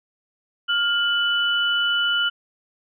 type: tone pair together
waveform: sine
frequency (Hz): 1408.3 / 2978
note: F6 / F#7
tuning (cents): +14 / +11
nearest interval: octave + minor second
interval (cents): 1297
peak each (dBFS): -21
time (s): 0.68-2.3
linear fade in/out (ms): 20
effects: none